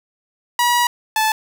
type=tone pair in turn; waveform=sawtooth; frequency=965 / 871.7 Hz; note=B5 / A5; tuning=-40 / -16 cents; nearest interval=major second; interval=176 cents; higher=first; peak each=-10 / -11 dBFS; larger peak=first; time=0.59-0.87 / 1.16-1.32 s; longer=first; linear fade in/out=2 ms; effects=none